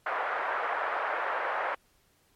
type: band-pass noise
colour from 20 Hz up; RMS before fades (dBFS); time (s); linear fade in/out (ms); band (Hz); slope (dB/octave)
white; -31; 0.06-1.75; 5; 530 to 1600; 24
effects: pink hiss -67 dBFS RMS until 2.35 s + MP3 64 kbps